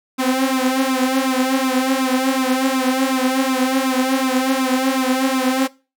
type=tone with flanger; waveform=sawtooth; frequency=261.6 Hz; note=C4; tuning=in tune; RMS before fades=-18 dBFS; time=0.18-5.68 s; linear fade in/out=20 ms; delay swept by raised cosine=0.79 to 5.29 ms; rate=2.7 Hz; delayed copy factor=+0.85; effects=noise-tail reverb RT60 0.3 s tail -20 dB re dry